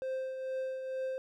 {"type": "tone with tremolo", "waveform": "triangle", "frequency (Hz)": 523.3, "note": "C5", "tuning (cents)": 0, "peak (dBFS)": -30, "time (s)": [0.02, 1.18], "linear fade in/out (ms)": 0, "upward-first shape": "triangle", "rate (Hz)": 2.2, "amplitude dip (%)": 50, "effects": []}